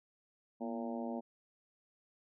harmonic tone with a mistuned harmonic, 114.3 Hz, A#2, 34 cents flat, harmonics 2 / 3 / 4 / 5 / 6 / 7 / 8, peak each -39 / -46 / -48 / -45 / -47 / -49 / -52 dBFS, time 0.6-1.21 s, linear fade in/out 20 ms, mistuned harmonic 2, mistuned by +65 cents, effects none

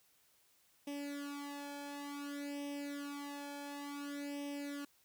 sawtooth tone with flanger, 285.7 Hz, D4, 48 cents flat, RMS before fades -44 dBFS, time 0.87-4.85 s, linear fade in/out 5 ms, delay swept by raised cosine 0.35 to 1.23 ms, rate 0.56 Hz, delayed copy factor +0.9, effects white hiss -71 dBFS RMS until 5.04 s

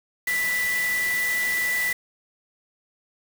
sine tone in noise, 1975.5 Hz, B6, in tune, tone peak -22 dBFS, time 0.27-1.93 s, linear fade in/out 5 ms, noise white, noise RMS -32 dBFS, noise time 0.27-1.93 s, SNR +7 dB, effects none

